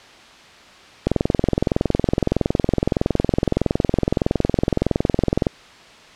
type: click train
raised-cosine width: 2 ms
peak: -3 dBFS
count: 96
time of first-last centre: 1.07-5.468 s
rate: 21.6 Hz
effects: white hiss -44 dBFS RMS until 6.15 s + low-pass 4000 Hz 12 dB/octave